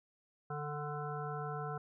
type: harmonic tone with a mistuned harmonic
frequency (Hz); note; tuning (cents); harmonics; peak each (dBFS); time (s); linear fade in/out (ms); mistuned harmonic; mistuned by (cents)
147.7; D3; +10; 1 / 3 / 5 / 7 / 9 / 10; -41 / -44 / -44 / -48 / -45 / -53; 0.5-1.78; 5; 10; +19
effects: none